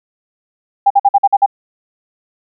sine tone bursts, 800 Hz, G5, 35 cents sharp, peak -5 dBFS, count 7, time 0.86-1.462 s, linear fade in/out 10 ms, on 44 ms, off 49 ms, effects none

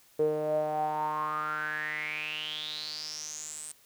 sawtooth tone with band-pass filter sweep, 152.8 Hz, D#3, 31 cents flat, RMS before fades -33 dBFS, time 0.19-3.72 s, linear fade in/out 5 ms, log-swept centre 450 to 8900 Hz, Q 9.6, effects white hiss -61 dBFS RMS until 3.85 s

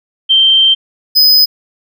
sine / square tone pair in turn, 3136 / 5024 Hz, G7 / D#8, 0 / +16 cents, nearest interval minor sixth, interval 816 cents, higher second, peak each -5 dBFS, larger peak neither, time 0.29-0.75 / 1.15-1.46 s, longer first, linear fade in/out 20 ms, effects none

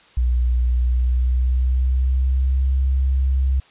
sine tone with pitch glide, 61 to 66.14 Hz, B1 to C2, -21 to +19 cents, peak -15 dBFS, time 0.17-3.6 s, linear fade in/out 5 ms, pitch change +140 cents, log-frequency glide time 0.7-2.71 s, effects white hiss -51 dBFS RMS until 3.7 s + resampled to 8000 Hz

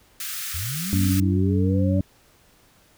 white high-pass noise, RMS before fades -31 dBFS, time 0.2-1.2 s, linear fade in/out 2 ms, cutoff 1200 Hz, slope 96 dB/octave
sine linear sweep, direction up, 73.42 to 580 Hz, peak -28 dBFS, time 0.54-2 s, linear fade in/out 5 ms
harmonic tone, 94.9 Hz, F#2, 44 cents sharp, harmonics 1 / 2 / 3, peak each -20 / -23 / -25 dBFS, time 0.93-2.01 s, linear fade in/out 0 ms
effects pink hiss -57 dBFS RMS until 2.97 s

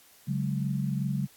sine chord, C# suspended fourth, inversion none, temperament equal with one note detuned, 139.8 / 185 / 207.7 Hz, C#3 / F#3 / G#3, +15 / 0 / 0 cents, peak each -29 / -32 / -33 dBFS, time 0.27-1.27 s, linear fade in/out 20 ms, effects white hiss -57 dBFS RMS until 1.36 s + AAC 64 kbps

